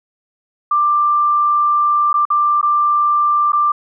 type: tone with dropouts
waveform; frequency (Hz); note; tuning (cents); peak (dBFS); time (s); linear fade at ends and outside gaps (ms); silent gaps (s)
sine; 1183; D6; +12; -11; 0.71-3.72; 5; 2.13-2.14 / 2.253-2.302 / 2.614-2.628 / 3.521-3.531
effects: none